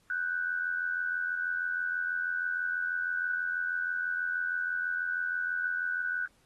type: tone pair together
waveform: sine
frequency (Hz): 1480 / 1566.2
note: F#6 / G6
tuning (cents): 0 / -2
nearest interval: minor second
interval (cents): 98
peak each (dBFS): -30 / -36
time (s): 0.1-6.26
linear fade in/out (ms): 2
effects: pink hiss -68 dBFS RMS until 6.45 s + AAC 32 kbps